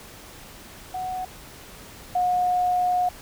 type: tone pair in turn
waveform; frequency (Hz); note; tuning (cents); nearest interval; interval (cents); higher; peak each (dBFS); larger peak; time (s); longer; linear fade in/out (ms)
sine; 740 / 722.3; F#5 / F#5; 0 / -42; unison; 42; first; -27 / -19; second; 0.94-1.25 / 2.15-3.09; second; 5
effects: pink hiss -44 dBFS RMS until 3.21 s